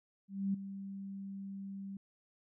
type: tone with ADSR envelope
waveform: sine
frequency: 196 Hz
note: G3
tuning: in tune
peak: -29 dBFS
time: 0.28-1.97 s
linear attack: 260 ms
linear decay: 7 ms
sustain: -12 dB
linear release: 3 ms
effects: none